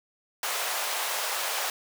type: high-pass noise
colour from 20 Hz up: pink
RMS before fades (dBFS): -30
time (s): 0.43-1.7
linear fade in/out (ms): 2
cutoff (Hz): 600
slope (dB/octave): 24
effects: none